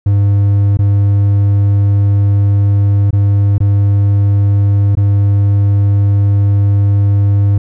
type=tone with dropouts; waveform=triangle; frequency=100.7 Hz; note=G2; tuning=47 cents sharp; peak=-5 dBFS; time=0.06-7.58 s; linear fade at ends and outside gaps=5 ms; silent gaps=0.772-0.789 / 3.108-3.129 / 3.582-3.603 / 4.953-4.971 s; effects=none